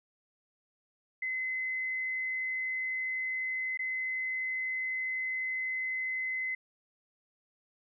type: tone with dropouts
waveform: sine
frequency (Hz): 2043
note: C7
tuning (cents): -42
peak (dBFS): -31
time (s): 1.22-6.55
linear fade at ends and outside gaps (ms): 5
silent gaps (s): 3.774-3.791
effects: none